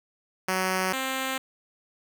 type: tone pair in turn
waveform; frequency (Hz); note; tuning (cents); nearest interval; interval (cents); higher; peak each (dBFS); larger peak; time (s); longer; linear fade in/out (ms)
5% pulse; 186.9 / 263.8; F#3 / C4; +18 / +14; tritone; 596; second; -13 / -16; first; 0.48-0.93 / 0.93-1.38; neither; 5
effects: none